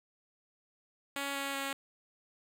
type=tone with pitch steps; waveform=5% pulse; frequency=279.3 / 277.1 / 274.8 Hz; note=C#4 / C#4 / C#4; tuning=+13 / -1 / -15 cents; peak=-23 dBFS; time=1.16-1.73 s; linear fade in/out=2 ms; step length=190 ms; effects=none